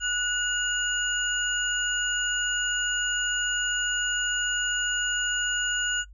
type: tone cluster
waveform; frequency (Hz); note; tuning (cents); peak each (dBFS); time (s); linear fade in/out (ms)
sine; 1467 / 2859 / 6920; F#6 / F7 / A8; -15 / +40 / -30; -27 / -30 / -29; 0-6.05; 50
effects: noise-tail reverb RT60 0.1 s tail -18 dB re dry + added 50 Hz sine -45 dBFS peak until 6.13 s